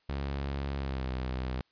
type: tone with pitch glide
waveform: sawtooth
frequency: 69.3 to 63.92 Hz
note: C#2 to C2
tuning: 0 to -40 cents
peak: -28 dBFS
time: 0.09-1.61 s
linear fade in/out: 0 ms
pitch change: -140 cents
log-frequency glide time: 0.76-1.11 s
effects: white hiss -71 dBFS RMS until 1.71 s + resampled to 11025 Hz